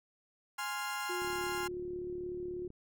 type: chord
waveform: 30% pulse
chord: F minor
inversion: first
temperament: equal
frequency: 830.6 / 1046.5 / 1396.9 Hz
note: Ab5 / C6 / F6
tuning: 0 / 0 / 0 cents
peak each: -38 / -38 / -37 dBFS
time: 0.58-1.68 s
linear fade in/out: 10 ms
type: tone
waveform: sine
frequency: 358.1 Hz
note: F4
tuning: 43 cents sharp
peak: -37 dBFS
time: 1.09-2.68 s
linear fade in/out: 10 ms
type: click train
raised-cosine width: 3 ms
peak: -38 dBFS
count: 55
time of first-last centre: 1.22-2.704 s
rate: 36.4 Hz
effects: none